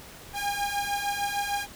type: beating tone pair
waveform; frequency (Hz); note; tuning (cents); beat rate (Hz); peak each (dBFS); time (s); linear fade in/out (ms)
sawtooth; 807 / 813.6; G#5 / G#5; -50 / -36; 6.6; -27 / -26; 0.33-1.67; 50
effects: pink hiss -46 dBFS RMS until 1.75 s